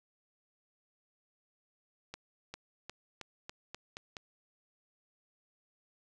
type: accelerating click train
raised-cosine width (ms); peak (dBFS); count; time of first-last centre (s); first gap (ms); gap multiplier
0.2; -25; 8; 2.14-4.168; 400; 0.89
effects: none